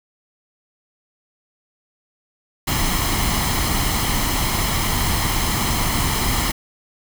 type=noise with comb filter; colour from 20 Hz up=pink; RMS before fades=-20 dBFS; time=2.67-6.52 s; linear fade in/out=10 ms; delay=0.97 ms; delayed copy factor=+0.55; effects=none